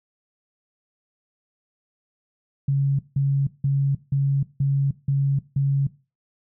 sine tone bursts, 138.59 Hz, C#3, in tune, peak -17 dBFS, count 7, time 2.68-5.87 s, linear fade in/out 5 ms, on 310 ms, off 170 ms, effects noise-tail reverb RT60 0.3 s tail -18 dB re dry

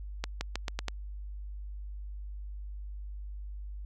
accelerating click train, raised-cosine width 0.2 ms, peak -15 dBFS, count 6, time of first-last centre 0.24-0.883 s, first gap 170 ms, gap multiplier 0.86, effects added 50 Hz sine -38 dBFS peak until 3.85 s

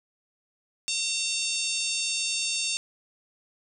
harmonic tone with a mistuned harmonic, 909 Hz, A#5, 44 cents flat, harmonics 3 / 4 / 5 / 6 / 7 / 8 / 9 / 10, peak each -32 / -33 / -34 / -35 / -35 / -36 / -37 / -37 dBFS, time 0.88-2.77 s, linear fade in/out 0 ms, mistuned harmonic 10, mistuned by -18 cents, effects none

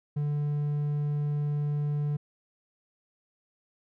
triangle tone, 146.83 Hz, D3, in tune, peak -24 dBFS, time 0.16-2.17 s, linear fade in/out 10 ms, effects none

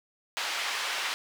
white band-pass noise, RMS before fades -32 dBFS, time 0.37-1.14 s, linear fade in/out 0 ms, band 810 to 3500 Hz, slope 12 dB/octave, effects none

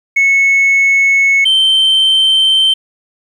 sine tone pair in turn, 2200 / 3111 Hz, C#7 / G7, -14 / -14 cents, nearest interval tritone, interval 600 cents, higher second, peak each -5 dBFS, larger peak neither, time 0.16-1.45 / 1.45-2.74 s, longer neither, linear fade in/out 10 ms, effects tanh soft clip ceiling -5 dBFS + 7-bit

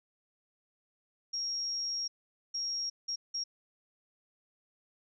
sine tone bursts at uneven times, 5588 Hz, F8, in tune, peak -32 dBFS, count 4, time 1.33-2.08 / 2.54-2.9 / 3.08-3.16 / 3.34-3.44 s, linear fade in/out 10 ms, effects none

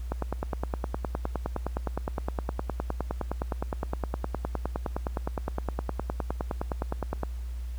click train, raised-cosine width 1 ms, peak -15 dBFS, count 70, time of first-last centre 0.12-7.233 s, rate 9.7 Hz, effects added 60 Hz sine -32 dBFS peak until 7.78 s + pink hiss -56 dBFS RMS until 7.78 s

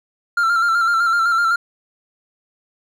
triangle tone with vibrato, 1370 Hz, F6, 34 cents flat, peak -12 dBFS, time 0.37-1.56 s, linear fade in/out 5 ms, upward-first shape square, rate 7.9 Hz, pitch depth 40 cents each way, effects none

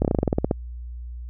slowing click train, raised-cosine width 2 ms, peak -6 dBFS, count 12, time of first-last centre 0.02-0.512 s, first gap 28 ms, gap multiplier 1.09, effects added 60 Hz sine -32 dBFS peak until 1.29 s

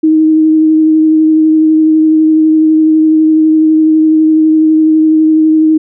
sine tone with vibrato, 314 Hz, D#4, 16 cents sharp, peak -4 dBFS, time 0.03-5.78 s, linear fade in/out 10 ms, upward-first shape triangle, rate 12 Hz, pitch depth 18 cents each way, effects none

